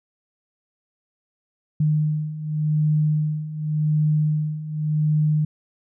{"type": "beating tone pair", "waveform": "sine", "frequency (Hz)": [152, 152.88], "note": ["D#3", "D#3"], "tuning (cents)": [-40, -30], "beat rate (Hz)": 0.88, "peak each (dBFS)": [-24, -20], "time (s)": [1.8, 5.45], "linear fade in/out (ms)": 5, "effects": []}